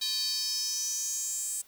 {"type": "tone with high-pass filter sweep", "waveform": "square", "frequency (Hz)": 349.2, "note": "F4", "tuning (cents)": 0, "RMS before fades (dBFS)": -32, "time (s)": [0.01, 1.62], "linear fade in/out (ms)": 10, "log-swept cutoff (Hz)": [4100, 8200], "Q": 6.2, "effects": ["white hiss -59 dBFS RMS until 1.67 s"]}